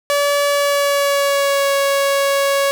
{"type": "tone with pitch glide", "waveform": "sawtooth", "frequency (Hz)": [573, 556.4], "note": ["D5", "C#5"], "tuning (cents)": [-43, 6], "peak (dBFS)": -10, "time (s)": [0.1, 2.71], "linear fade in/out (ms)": 0, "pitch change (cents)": -51, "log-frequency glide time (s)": [0.45, 1.73], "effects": []}